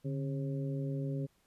harmonic tone with a mistuned harmonic, 135.5 Hz, C#3, 39 cents flat, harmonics 1 / 2 / 3 / 4, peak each -34 / -40 / -44 / -46 dBFS, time 0.04-1.27 s, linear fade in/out 20 ms, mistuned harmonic 1, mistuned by +100 cents, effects pink hiss -72 dBFS RMS until 1.46 s + resampled to 32000 Hz

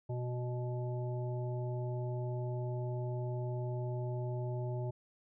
harmonic tone, 123.3 Hz, B2, 2 cents flat, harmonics 1 / 3 / 5 / 7, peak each -35 / -43 / -45 / -50 dBFS, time 0.09-4.91 s, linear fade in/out 10 ms, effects none

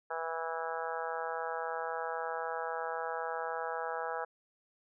harmonic tone, 163.8 Hz, E3, 11 cents flat, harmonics 3 / 4 / 5 / 6 / 7 / 8 / 9 / 10, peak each -40 / -42 / -40 / -43 / -48 / -42 / -46 / -45 dBFS, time 0.1-4.25 s, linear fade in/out 10 ms, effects none

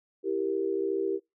sine chord, E diminished, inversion none, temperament equal, 329.6 / 392 / 466.2 Hz, E4 / G4 / Bb4, 0 / 0 / 0 cents, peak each -33 / -28 / -33 dBFS, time 0.23-1.2 s, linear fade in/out 50 ms, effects noise-tail reverb RT60 0.2 s tail -26 dB re dry

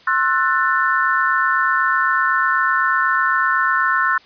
sine chord, F# half-diminished seventh, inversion second, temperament just, 1065.6 / 1332 / 1480 / 1776 Hz, C6 / E6 / F#6 / A6, +31 / +18 / 0 / +16 cents, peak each -20 / -20 / -19 / -21 dBFS, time 0.07-4.18 s, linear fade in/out 5 ms, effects white hiss -48 dBFS RMS until 4.25 s + resampled to 11025 Hz

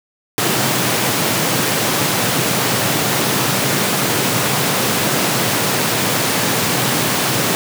pink high-pass noise, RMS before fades -17 dBFS, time 0.38-7.55 s, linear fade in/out 0 ms, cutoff 110 Hz, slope 48 dB/octave, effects none

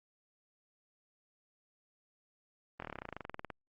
slowing click train, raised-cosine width 0.5 ms, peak -26 dBFS, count 20, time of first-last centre 2.8-3.502 s, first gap 23 ms, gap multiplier 1.05, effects Opus 32 kbps

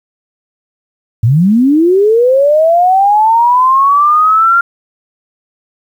sine linear sweep, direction up, 103.2 to 1396.9 Hz, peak -5 dBFS, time 1.23-4.61 s, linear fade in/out 5 ms, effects 7-bit

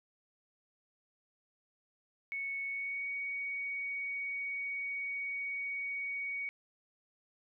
sine tone with pitch glide, 2214 to 2242 Hz, C#7 to C#7, -3 to +19 cents, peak -35 dBFS, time 2.32-6.49 s, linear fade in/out 0 ms, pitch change +22 cents, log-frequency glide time 2.65-3.07 s, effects none

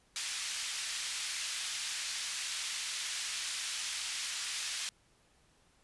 white band-pass noise, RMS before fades -38 dBFS, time 0.16-4.89 s, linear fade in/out 0 ms, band 1900 to 6600 Hz, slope 12 dB/octave, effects pink hiss -68 dBFS RMS until 5.83 s + resampled to 24000 Hz

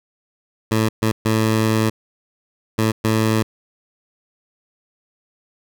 15% pulse tone bursts at uneven times, 110.3 Hz, A2, 5 cents sharp, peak -9 dBFS, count 5, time 0.71-0.89 / 1.02-1.12 / 1.25-1.9 / 2.78-2.92 / 3.04-3.43 s, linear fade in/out 10 ms, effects none

